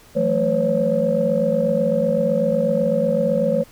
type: tone cluster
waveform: sine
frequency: 169 / 187 / 222 / 507 / 555 Hz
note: E3 / F#3 / A3 / B4 / C#5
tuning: +43 / +19 / +16 / +45 / +2 cents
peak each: -25 / -28 / -23 / -21 / -19 dBFS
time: 0.15-3.64 s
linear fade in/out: 20 ms
effects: tanh soft clip ceiling -6 dBFS + pink hiss -49 dBFS RMS until 3.71 s